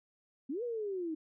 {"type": "linear two-way sweep", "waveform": "sine", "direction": "up then down", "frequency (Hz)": [241.3, 493.9, 305.7], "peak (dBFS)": -34, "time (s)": [0.49, 1.15], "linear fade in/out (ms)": 10, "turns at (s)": 0.63, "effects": []}